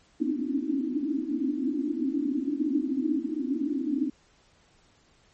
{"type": "band-pass noise", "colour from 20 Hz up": "pink", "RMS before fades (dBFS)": -28, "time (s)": [0.2, 4.1], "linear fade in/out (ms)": 5, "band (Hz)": [250, 320], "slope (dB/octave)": 96, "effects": ["pink hiss -62 dBFS RMS until 5.33 s", "MP3 32 kbps"]}